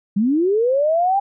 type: linear sweep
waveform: sine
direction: up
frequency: 188.6 to 809 Hz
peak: -14 dBFS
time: 0.16-1.2 s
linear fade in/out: 10 ms
effects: none